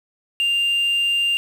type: tone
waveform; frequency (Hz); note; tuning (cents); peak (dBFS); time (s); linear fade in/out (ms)
sine; 2794; F7; 0; -14; 0.4-1.37; 0
effects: tanh soft clip ceiling -16 dBFS + 7-bit